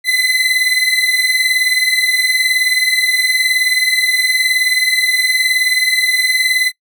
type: beating tone pair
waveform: 30% pulse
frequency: 2015 / 2034 Hz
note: B6 / C7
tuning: +34 / -50 cents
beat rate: 19 Hz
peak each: -12 dBFS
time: 0.04-6.72 s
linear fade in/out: 50 ms
effects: noise-tail reverb RT60 0.1 s tail -22 dB re dry